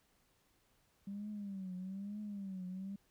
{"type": "tone with vibrato", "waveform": "sine", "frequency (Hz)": 196, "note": "G3", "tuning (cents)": 0, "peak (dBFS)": -40, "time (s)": [1.07, 2.96], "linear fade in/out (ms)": 5, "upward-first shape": "triangle", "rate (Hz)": 1.1, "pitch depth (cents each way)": 140, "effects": ["tanh soft clip ceiling -36 dBFS", "pink hiss -74 dBFS RMS until 3.1 s"]}